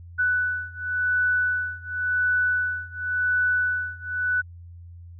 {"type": "beating tone pair", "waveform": "sine", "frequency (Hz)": [1488, 1488.92], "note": ["F#6", "F#6"], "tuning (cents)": [9, 10], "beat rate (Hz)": 0.92, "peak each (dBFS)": [-24, -25], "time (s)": [0.18, 4.42], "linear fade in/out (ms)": 20, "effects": ["added 86 Hz sine -40 dBFS peak until 5.19 s"]}